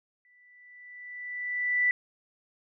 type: tone with exponential growth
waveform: sine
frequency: 1975.5 Hz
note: B6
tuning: in tune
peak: -20 dBFS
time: 0.25-1.91 s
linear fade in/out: 1 ms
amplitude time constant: 360 ms
effects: none